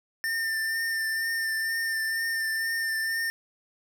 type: tone with vibrato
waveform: square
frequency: 1800 Hz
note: A6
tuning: 39 cents sharp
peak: -27 dBFS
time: 0.24-3.3 s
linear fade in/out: 0 ms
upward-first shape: triangle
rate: 2.1 Hz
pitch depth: 23 cents each way
effects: 10-bit